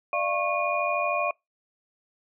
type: tone cluster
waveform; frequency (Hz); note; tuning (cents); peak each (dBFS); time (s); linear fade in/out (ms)
sine; 596 / 689 / 1096 / 2444; D5 / F5 / C#6 / D#7; +25 / -24 / -20 / -32; -29; 0.13-1.31; 2
effects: noise-tail reverb RT60 0.2 s tail -26 dB re dry